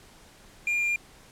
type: tone with quantisation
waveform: triangle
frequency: 2401 Hz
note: D7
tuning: 38 cents sharp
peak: -22 dBFS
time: 0.67-0.96 s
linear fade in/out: 2 ms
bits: 8
effects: pink hiss -53 dBFS RMS until 1.31 s + low-pass 11000 Hz 12 dB/octave